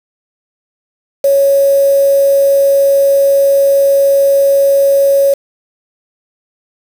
sine tone with quantisation, 554.4 Hz, C#5, in tune, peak -6 dBFS, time 1.24-5.34 s, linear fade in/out 5 ms, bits 4, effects none

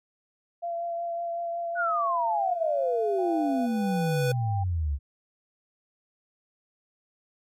sine tone with vibrato, 683 Hz, F5, 39 cents flat, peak -28 dBFS, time 0.62-3.67 s, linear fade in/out 20 ms, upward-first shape triangle, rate 5.4 Hz, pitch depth 17 cents each way
sine exponential sweep, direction down, 1500 to 67.2 Hz, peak -24 dBFS, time 1.75-4.99 s, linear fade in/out 50 ms
square tone with exponential growth, 493.9 Hz, B4, in tune, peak -25 dBFS, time 2.38-4.32 s, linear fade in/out 5 ms, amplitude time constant 420 ms
sine tone with tremolo, 790 Hz, G5, 13 cents sharp, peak -31 dBFS, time 3.18-4.64 s, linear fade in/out 10 ms, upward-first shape sine, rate 1.6 Hz, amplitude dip 60%
effects MP3 64 kbps

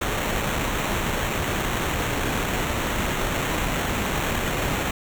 pink noise with sample-and-hold, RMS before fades -25 dBFS, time 0.01-4.91 s, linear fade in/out 5 ms, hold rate 4900 Hz, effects none

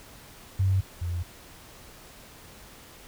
sine tone pair in turn, 95.5 / 86.93 Hz, G2 / F2, -45 / -7 cents, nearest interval major second, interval 162 cents, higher first, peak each -20 / -27 dBFS, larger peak first, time 0.59-0.81 / 1.01-1.23 s, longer neither, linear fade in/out 10 ms, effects pink hiss -49 dBFS RMS until 3.07 s

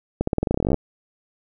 accelerating click train, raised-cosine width 2 ms, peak -7 dBFS, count 18, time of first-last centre 0.21-0.743 s, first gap 64 ms, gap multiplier 0.9, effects none

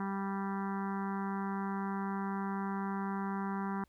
harmonic tone, 196 Hz, G3, in tune, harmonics 1 / 2 / 4 / 5 / 6 / 7 / 8 / 9 / 10, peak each -35 / -44 / -44 / -42 / -46 / -48 / -50 / -54 / -57 dBFS, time 0-3.84 s, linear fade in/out 2 ms, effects added 70 Hz sine -70 dBFS peak until 3.88 s + pink hiss -74 dBFS RMS until 3.88 s

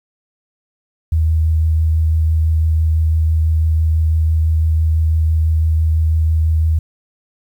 sine tone with vibrato, 79.6 Hz, D#2, 40 cents sharp, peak -11 dBFS, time 1.12-6.79 s, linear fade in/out 5 ms, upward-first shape triangle, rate 6 Hz, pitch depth 15 cents each way, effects 8-bit

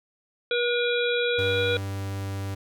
harmonic tone, 481.6 Hz, B4, 44 cents flat, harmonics 1 / 3 / 5 / 7 / 8, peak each -24 / -29 / -31 / -32 / -33 dBFS, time 0.51-1.77 s, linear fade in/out 2 ms
45% pulse tone, 98 Hz, G2, in tune, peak -29 dBFS, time 1.38-2.55 s, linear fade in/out 10 ms
effects none

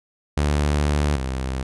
sawtooth tone pair in turn, 73.42 / 65.32 Hz, D2 / C2, 0 / -2 cents, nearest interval major second, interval 202 cents, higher first, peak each -14 / -20 dBFS, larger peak first, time 0.37-1.16 / 1.16-1.63 s, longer first, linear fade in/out 5 ms, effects resampled to 24000 Hz

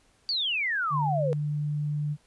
sine exponential sweep, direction down, 4699 to 466.2 Hz, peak -25 dBFS, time 0.29-1.33 s, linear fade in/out 0 ms
sine tone, 148.3 Hz, D3, 17 cents sharp, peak -26 dBFS, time 0.9-2.17 s, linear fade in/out 50 ms
effects pink hiss -64 dBFS RMS until 2.26 s + resampled to 24000 Hz

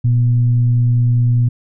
sine tone with frequency modulation, 120 Hz, B2, 49 cents flat, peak -10 dBFS, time 0.04-1.49 s, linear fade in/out 10 ms, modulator 125 Hz, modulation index 0.25, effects none

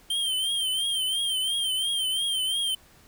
square tone with vibrato, 3143 Hz, G7, 4 cents sharp, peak -25 dBFS, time 0.1-2.75 s, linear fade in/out 5 ms, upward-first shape triangle, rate 2.9 Hz, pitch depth 83 cents each way, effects pink hiss -56 dBFS RMS until 3.07 s

